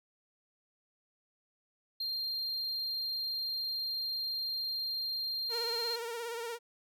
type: tone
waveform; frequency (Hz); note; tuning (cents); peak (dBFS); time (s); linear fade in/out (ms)
triangle; 4191; C8; +2; -32; 2-5.96; 5
type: tone with vibrato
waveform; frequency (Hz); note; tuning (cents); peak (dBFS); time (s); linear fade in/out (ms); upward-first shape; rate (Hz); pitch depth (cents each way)
sawtooth; 466.2; A#4; 0; -33; 5.49-6.59; 50; sine; 17; 52
effects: none